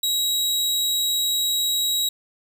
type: tone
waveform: sawtooth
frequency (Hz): 3842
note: B7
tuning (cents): -48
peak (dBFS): -17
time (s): 0.03-2.09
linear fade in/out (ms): 5
effects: none